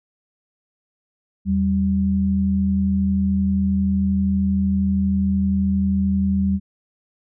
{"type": "tone pair together", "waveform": "sine", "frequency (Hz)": [81.6, 194.36], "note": ["E2", "G3"], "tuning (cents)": [-17, -15], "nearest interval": "octave + minor third", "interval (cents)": 1502, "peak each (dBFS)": [-23, -17], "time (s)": [1.45, 6.6], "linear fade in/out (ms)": 50, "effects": []}